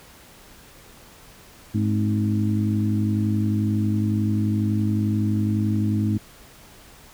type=tone cluster; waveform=sine; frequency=104.3 / 213.4 / 265.1 / 315.5 Hz; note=G#2 / G#3 / C4 / D#4; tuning=+8 / +47 / +23 / +24 cents; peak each=-22 / -23 / -31 / -28 dBFS; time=1.74-6.18 s; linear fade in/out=10 ms; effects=pink hiss -48 dBFS RMS until 7.13 s